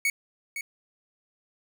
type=tone with echo; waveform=45% pulse; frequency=2227 Hz; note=C#7; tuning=7 cents sharp; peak=-22 dBFS; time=0.05-0.1 s; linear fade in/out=2 ms; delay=510 ms; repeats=1; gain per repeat=-9 dB; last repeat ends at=0.61 s; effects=none